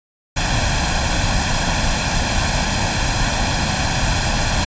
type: noise with comb filter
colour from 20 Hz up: pink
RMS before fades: -18 dBFS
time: 0.36-4.65 s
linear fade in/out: 10 ms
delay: 1.2 ms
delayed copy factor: +0.7
effects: resampled to 16000 Hz